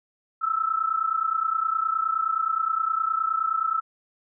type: tone pair together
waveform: sine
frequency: 1298 / 1327.6 Hz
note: E6 / E6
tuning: -27 / +12 cents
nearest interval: unison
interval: 39 cents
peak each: -25 dBFS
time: 0.41-3.81 s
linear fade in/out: 20 ms
effects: none